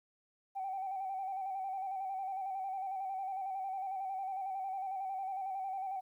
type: tone with vibrato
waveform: sine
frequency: 769 Hz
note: G5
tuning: 33 cents flat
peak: -35 dBFS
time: 0.55-6.01 s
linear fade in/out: 20 ms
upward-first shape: square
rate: 11 Hz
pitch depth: 39 cents each way
effects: tanh soft clip ceiling -31 dBFS + 12-bit